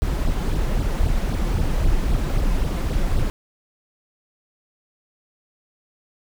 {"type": "noise with flanger", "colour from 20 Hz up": "brown", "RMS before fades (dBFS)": -20, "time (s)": [0.02, 3.3], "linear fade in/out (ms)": 0, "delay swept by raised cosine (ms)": [0.21, 5.91], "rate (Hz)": 3.8, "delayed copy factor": 0.75, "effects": []}